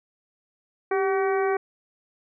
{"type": "harmonic tone with a mistuned harmonic", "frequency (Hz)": 380, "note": "F#4", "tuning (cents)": 46, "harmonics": [1, 2, 3, 4, 5, 6], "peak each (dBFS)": [-22, -28, -32, -34, -36, -38], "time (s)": [0.91, 1.57], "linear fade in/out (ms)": 5, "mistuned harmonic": 1, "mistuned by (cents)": 53, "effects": []}